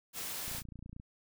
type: noise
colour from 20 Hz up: white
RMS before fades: -40 dBFS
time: 0.13-0.63 s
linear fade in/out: 50 ms
type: click train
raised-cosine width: 5 ms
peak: -35 dBFS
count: 16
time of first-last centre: 0.48-0.999 s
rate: 28.9 Hz
effects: none